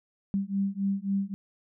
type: beating tone pair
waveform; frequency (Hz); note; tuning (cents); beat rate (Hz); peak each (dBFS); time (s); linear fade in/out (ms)
sine; 195.1 / 198.8; G3 / G3; -8 / +25; 3.7; -29; 0.34-1.34; 0
effects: none